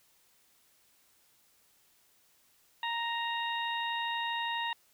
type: harmonic tone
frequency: 932.3 Hz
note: A#5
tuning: in tune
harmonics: 1 / 2 / 3 / 4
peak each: -34 / -37 / -39 / -40 dBFS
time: 2.83-4.73 s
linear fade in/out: 2 ms
effects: white hiss -67 dBFS RMS until 4.93 s